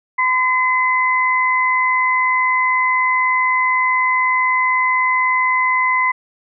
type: tone pair together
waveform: sine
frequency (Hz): 1019.5 / 2039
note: C6 / C7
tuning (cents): -45 / -45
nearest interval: octave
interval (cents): 1200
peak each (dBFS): -16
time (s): 0.18-6.12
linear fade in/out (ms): 10
effects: none